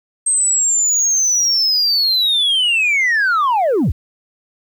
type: linear sweep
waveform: sine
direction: down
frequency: 8372 to 43 Hz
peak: -10 dBFS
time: 0.26-3.92 s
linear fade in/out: 10 ms
effects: tanh soft clip ceiling -11 dBFS + 8-bit